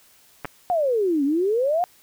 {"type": "clicks", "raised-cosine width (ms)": 0.5, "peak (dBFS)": -14, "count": 2, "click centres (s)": [0.447, 0.454]}
{"type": "exponential two-way sweep", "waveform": "sine", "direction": "down then up", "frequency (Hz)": [740, 270, 739], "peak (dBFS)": -18, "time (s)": [0.7, 1.84], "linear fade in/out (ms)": 0, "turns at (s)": 1.24}
{"effects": ["white hiss -55 dBFS RMS until 2.02 s"]}